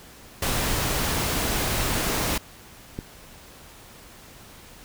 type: noise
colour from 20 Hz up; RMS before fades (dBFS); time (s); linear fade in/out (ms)
pink; -25; 0.42-2.38; 5
type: click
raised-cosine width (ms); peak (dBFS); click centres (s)
3; -17; 2.989
effects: pink hiss -47 dBFS RMS until 4.84 s